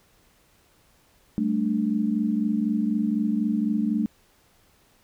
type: chord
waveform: sine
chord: G suspended second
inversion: none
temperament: equal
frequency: 196 / 220 / 293.7 Hz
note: G3 / A3 / D4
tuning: 0 / 0 / 0 cents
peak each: -28 / -23 / -28 dBFS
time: 1.38-4.06 s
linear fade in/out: 0 ms
effects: pink hiss -61 dBFS RMS until 5.03 s